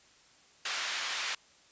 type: band-pass noise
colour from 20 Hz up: pink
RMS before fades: -35 dBFS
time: 0.65-1.35 s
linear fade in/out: 5 ms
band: 1500 to 5600 Hz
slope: 12 dB/octave
effects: white hiss -61 dBFS RMS until 1.71 s + resampled to 16000 Hz